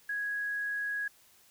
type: tone with quantisation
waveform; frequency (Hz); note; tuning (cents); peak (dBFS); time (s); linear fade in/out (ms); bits
sine; 1661.2; G#6; 0; -31; 0.09-1.08; 5; 10
effects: white hiss -62 dBFS RMS until 1.5 s